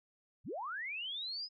sine linear sweep, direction up, 61.74 to 5110 Hz, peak -38 dBFS, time 0.44-1.49 s, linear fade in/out 50 ms, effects none

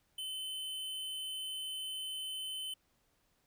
square tone, 3051 Hz, G7, 48 cents flat, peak -39 dBFS, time 0.18-2.74 s, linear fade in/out 5 ms, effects pink hiss -75 dBFS RMS until 3.46 s

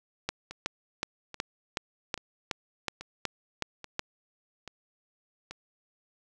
two click trains, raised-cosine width 0.2 ms, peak -12 / -23 dBFS, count 11 / 7, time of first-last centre 0.29-3.994 / 0.51-5.51 s, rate 2.7 / 1.2 Hz, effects none

